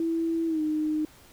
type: tone with pitch glide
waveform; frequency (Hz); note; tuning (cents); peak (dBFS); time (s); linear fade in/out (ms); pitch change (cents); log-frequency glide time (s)
sine; 329.6 to 307.5; E4 to D#4; 0 to -20; -24; 0-1.05; 2; -120; 0.47-0.61
effects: pink hiss -54 dBFS RMS until 1.32 s